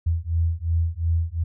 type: beating tone pair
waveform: sine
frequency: 81.8 / 84.6 Hz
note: E2 / E2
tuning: -13 / +45 cents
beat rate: 2.8 Hz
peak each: -23 dBFS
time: 0.06-1.44 s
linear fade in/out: 10 ms
effects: none